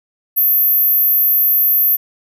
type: tone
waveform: sine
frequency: 13430 Hz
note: G#9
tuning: 18 cents sharp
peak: -10 dBFS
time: 0.36-1.97 s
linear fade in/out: 20 ms
effects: none